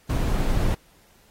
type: noise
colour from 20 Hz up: brown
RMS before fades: -22 dBFS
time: 0.09-0.75 s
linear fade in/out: 10 ms
effects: pink hiss -58 dBFS RMS until 1.3 s + AAC 48 kbps